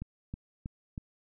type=click train; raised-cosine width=5 ms; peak=-25 dBFS; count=4; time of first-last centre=0.02-0.978 s; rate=3.13 Hz; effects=none